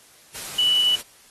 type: tone in noise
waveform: sine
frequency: 2960 Hz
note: F#7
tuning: in tune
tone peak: -16 dBFS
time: 0.58-0.96 s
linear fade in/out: 10 ms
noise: white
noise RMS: -34 dBFS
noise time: 0.34-1.02 s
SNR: +15 dB
effects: white hiss -52 dBFS RMS until 1.3 s + AAC 32 kbps